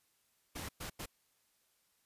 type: noise bursts at uneven times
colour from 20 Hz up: pink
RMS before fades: -43 dBFS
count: 3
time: 0.55-0.69 / 0.8-0.9 / 0.99-1.06 s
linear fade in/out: 10 ms
effects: white hiss -75 dBFS RMS until 2.05 s + resampled to 32000 Hz